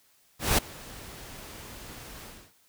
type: noise with ADSR envelope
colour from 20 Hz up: pink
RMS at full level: -21 dBFS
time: 0.39-2.53 s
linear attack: 190 ms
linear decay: 9 ms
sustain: -23 dB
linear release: 290 ms
effects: white hiss -64 dBFS RMS until 2.68 s